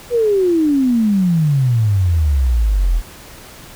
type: exponential sweep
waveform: sine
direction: down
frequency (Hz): 493.9 to 39.12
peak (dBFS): -11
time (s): 0.1-3.02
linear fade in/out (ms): 50
effects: pink hiss -38 dBFS RMS until 3.75 s